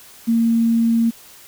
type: tone with quantisation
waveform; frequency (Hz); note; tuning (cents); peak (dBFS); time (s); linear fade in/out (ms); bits
sine; 229.8; A#3; -25; -13; 0.27-1.11; 20; 7
effects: white hiss -44 dBFS RMS until 1.47 s